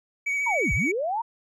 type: tone with vibrato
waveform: triangle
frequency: 2260 Hz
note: C#7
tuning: 33 cents sharp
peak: -22 dBFS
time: 0.26-0.92 s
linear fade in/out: 10 ms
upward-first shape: sine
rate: 14 Hz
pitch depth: 26 cents each way
type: linear two-way sweep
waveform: sine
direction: down then up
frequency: 1000 to 40.25 to 955 Hz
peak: -24 dBFS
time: 0.46-1.22 s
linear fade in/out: 10 ms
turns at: 0.73 s
effects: resampled to 24000 Hz